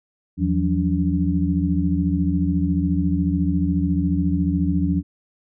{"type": "tone cluster", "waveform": "sine", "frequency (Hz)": [81.8, 170.1, 184.2, 285.9], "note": ["E2", "F3", "F#3", "D4"], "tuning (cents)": [-13, -45, -7, -46], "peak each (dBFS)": -23, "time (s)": [0.37, 5.03], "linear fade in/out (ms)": 50, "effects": []}